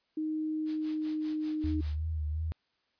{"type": "tone with pitch glide", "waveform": "sine", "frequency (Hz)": [311.1, 308.4], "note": ["D#4", "D#4"], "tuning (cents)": [0, -15], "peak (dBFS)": -30, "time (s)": [0.17, 1.81], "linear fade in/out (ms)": 5, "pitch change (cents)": -15, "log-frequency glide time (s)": [0.54, 1.41]}
{"type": "noise with tremolo", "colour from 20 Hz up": "white", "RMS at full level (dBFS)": -48, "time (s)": [0.65, 2], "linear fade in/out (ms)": 50, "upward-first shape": "sine", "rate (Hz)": 5.1, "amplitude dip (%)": 90}
{"type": "tone with vibrato", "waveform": "sine", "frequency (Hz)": 77.78, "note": "D#2", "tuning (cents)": 0, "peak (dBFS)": -30, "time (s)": [1.64, 2.52], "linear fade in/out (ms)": 0, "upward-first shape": "sine", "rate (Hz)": 2.8, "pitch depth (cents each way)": 59}
{"effects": ["white hiss -75 dBFS RMS until 2.99 s", "resampled to 11025 Hz"]}